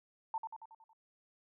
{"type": "tone with echo", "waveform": "sine", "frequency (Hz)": 895, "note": "A5", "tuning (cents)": 29, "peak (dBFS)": -33, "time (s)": [0.34, 0.38], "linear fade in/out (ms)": 2, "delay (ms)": 92, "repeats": 6, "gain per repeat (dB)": -5, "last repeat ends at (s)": 0.932, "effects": []}